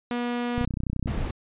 sawtooth tone, 241.6 Hz, B3, 38 cents flat, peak -22 dBFS, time 0.11-0.65 s, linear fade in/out 0 ms
click train, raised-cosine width 5 ms, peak -16 dBFS, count 16, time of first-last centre 0.58-1.059 s, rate 31.3 Hz
brown noise, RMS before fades -28 dBFS, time 1.07-1.31 s, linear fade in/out 5 ms
effects resampled to 8000 Hz

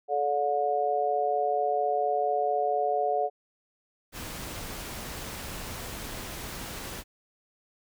harmonic tone, 144.3 Hz, D3, 30 cents flat, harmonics 3 / 4 / 5, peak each -30 / -30 / -26 dBFS, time 0.08-3.3 s, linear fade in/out 50 ms
pink noise, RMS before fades -38 dBFS, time 4.12-7.04 s, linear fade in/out 50 ms
effects none

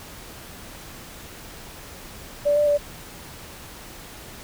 sine tone with pitch steps, 582 / 591 / 582 Hz, D5 / D5 / D5, -16 / +11 / -16 cents, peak -16 dBFS, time 2.45-2.78 s, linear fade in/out 20 ms, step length 110 ms, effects pink hiss -41 dBFS RMS until 4.43 s

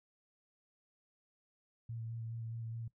sine tone with vibrato, 114.3 Hz, A#2, 34 cents flat, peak -40 dBFS, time 1.89-2.88 s, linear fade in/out 5 ms, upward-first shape square, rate 4.8 Hz, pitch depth 17 cents each way, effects noise-tail reverb RT60 0.1 s tail -19 dB re dry

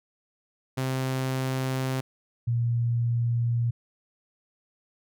sawtooth / sine tone pair in turn, 131.1 / 118.12 Hz, C3 / A#2, +4 / +23 cents, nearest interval major second, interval 181 cents, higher first, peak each -22 dBFS, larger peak neither, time 0.77-2.01 / 2.47-3.71 s, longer neither, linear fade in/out 10 ms, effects none

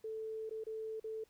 sine tone with dropouts, 440 Hz, A4, in tune, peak -39 dBFS, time 0.04-1.24 s, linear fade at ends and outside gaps 5 ms, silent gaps 0.495-0.509 / 0.639-0.666 / 0.999-1.041 s, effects pink hiss -72 dBFS RMS until 1.29 s

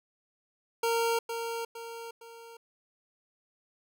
25% pulse tone with echo, 461.7 Hz, A#4, 17 cents flat, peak -22 dBFS, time 0.83-1.19 s, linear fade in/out 5 ms, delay 460 ms, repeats 3, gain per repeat -7 dB, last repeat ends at 2.57 s, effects none

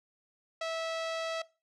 sawtooth tone with low-pass filter, 653 Hz, E5, 17 cents flat, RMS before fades -35 dBFS, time 0.61-1.42 s, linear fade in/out 5 ms, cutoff 4800 Hz, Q 1.1, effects noise-tail reverb RT60 0.3 s tail -19 dB re dry

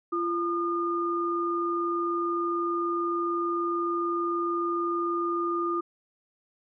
sine tone pair together, 342.7 / 1216 Hz, F4 / D#6, -33 / -40 cents, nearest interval octave + minor seventh, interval 2193 cents, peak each -28 dBFS, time 0.12-5.81 s, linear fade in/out 10 ms, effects none

